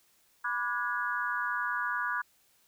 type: chord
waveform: sine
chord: G# half-diminished seventh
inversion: first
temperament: equal with one note detuned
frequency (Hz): 987.8 / 1174.7 / 1452 / 1661.2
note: B5 / D6 / F#6 / G#6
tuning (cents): 0 / 0 / -33 / 0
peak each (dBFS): -36 / -36 / -33 / -35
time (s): 0.44-2.22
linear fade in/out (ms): 10
effects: white hiss -67 dBFS RMS until 2.67 s